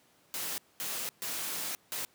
white noise bursts at uneven times, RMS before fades -36 dBFS, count 4, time 0.34-0.58 / 0.8-1.09 / 1.22-1.75 / 1.92-2.05 s, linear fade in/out 0 ms, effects pink hiss -65 dBFS RMS until 2.14 s + high-pass 150 Hz 12 dB/octave

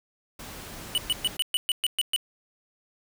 pink noise, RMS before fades -41 dBFS, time 0.39-1.37 s, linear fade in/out 5 ms
square tone bursts, 2960 Hz, F#7, in tune, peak -22 dBFS, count 9, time 0.95-2.162 s, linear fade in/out 0 ms, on 28 ms, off 120 ms
effects none

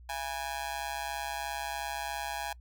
sawtooth tone with amplitude modulation, 823 Hz, G#5, 16 cents flat, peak -26 dBFS, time 0.09-2.53 s, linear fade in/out 5 ms, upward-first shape sine, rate 143 Hz, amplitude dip 100%, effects noise-tail reverb RT60 0.1 s tail -25 dB re dry + added 60 Hz sine -49 dBFS peak until 2.6 s

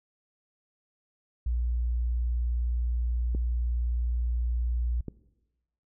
sine tone, 59.6 Hz, A#1, 39 cents sharp, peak -25 dBFS, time 1.46-5.01 s, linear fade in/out 5 ms
clicks, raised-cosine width 3 ms, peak -22 dBFS, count 2, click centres 3.349 / 5.083 s
effects noise-tail reverb RT60 1.0 s tail -20 dB re dry

